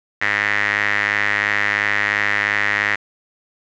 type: tone with band-pass filter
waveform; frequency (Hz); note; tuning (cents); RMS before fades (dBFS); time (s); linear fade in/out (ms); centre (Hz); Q
sawtooth; 102.9; G#2; -16; -19; 0.21-2.96; 10; 1900; 6.3
effects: resampled to 16000 Hz + 7-bit